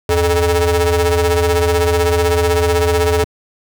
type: ring-modulated tone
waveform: 40% pulse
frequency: 175.3 Hz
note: F3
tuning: 7 cents sharp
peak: -7 dBFS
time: 0.09-3.24 s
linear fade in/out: 2 ms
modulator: 255 Hz
effects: high-pass 80 Hz 12 dB/octave + 7-bit